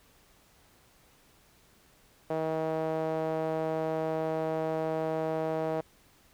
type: tone with band-pass filter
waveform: sawtooth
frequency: 159.2 Hz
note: D#3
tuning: 40 cents sharp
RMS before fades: -31 dBFS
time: 2.3-5.81 s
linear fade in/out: 5 ms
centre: 600 Hz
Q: 2.4
effects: pink hiss -62 dBFS RMS until 6.33 s